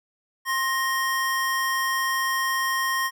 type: tone pair together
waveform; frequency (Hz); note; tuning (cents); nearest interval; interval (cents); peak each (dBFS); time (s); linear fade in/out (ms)
square; 1059.3 / 1864.7; C6 / A#6; +21 / 0; minor seventh; 979; -26; 0.45-3.11; 50
effects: none